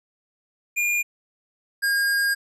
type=tone pair in turn; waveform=square; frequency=2416 / 1620.9 Hz; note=D7 / G#6; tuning=+48 / -43 cents; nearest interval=perfect fifth; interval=691 cents; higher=first; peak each=-21 / -20 dBFS; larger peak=second; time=0.76-1.03 / 1.82-2.35 s; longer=second; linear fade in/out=20 ms; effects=resampled to 32000 Hz